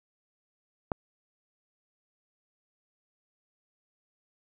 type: click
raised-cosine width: 1 ms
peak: -14 dBFS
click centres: 0.918 s
effects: none

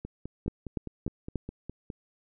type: two click trains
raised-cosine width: 3 ms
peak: -17 / -24 dBFS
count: 4 / 10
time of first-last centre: 0.48-1.357 / 0.05-1.902 s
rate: 3.42 / 4.86 Hz
effects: none

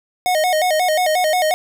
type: tone with vibrato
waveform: square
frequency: 673 Hz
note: E5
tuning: 36 cents sharp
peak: -15 dBFS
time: 0.26-1.54 s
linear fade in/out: 0 ms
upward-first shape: square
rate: 5.6 Hz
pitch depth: 140 cents each way
effects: none

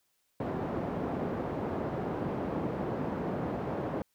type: band-pass noise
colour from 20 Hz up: pink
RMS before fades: -34 dBFS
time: 0.4-4.02 s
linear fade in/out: 2 ms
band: 150 to 740 Hz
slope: 12 dB/octave
effects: white hiss -75 dBFS RMS until 4.14 s

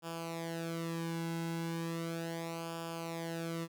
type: tone with flanger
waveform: sawtooth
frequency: 166.1 Hz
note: E3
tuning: 13 cents sharp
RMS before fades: -39 dBFS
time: 0.02-3.68 s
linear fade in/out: 50 ms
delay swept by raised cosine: 0.49 to 1.69 ms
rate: 0.36 Hz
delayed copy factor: -0.75
effects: none

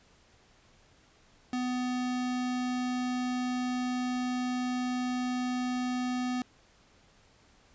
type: tone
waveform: square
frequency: 250 Hz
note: B3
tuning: 21 cents sharp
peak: -30 dBFS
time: 1.53-6.42 s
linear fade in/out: 2 ms
effects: pink hiss -62 dBFS RMS until 7.74 s + resampled to 16000 Hz

